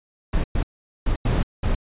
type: noise bursts at uneven times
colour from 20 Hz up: brown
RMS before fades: -20 dBFS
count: 5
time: 0.33-0.44 / 0.55-0.63 / 1.06-1.16 / 1.25-1.43 / 1.63-1.75 s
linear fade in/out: 5 ms
effects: resampled to 8000 Hz